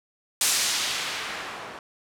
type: noise with low-pass filter sweep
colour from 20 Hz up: blue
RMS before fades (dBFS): -28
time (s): 0.41-1.79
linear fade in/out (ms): 2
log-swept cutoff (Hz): 8800 to 900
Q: 0.76
effects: none